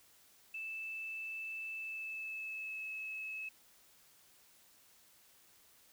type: tone with pitch glide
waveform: sine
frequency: 2637 to 2589 Hz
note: E7 to E7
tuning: 0 to -32 cents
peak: -40 dBFS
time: 0.54-3.49 s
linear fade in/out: 5 ms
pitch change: -32 cents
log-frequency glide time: 1.75-2.88 s
effects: white hiss -65 dBFS RMS until 5.92 s